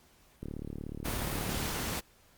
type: click train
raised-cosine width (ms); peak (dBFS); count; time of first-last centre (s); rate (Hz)
3; -26; 46; 0.43-1.656; 36.7
type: noise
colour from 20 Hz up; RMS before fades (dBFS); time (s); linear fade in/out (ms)
pink; -35; 1.04-2.01; 20
effects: pink hiss -63 dBFS RMS until 2.37 s + Opus 48 kbps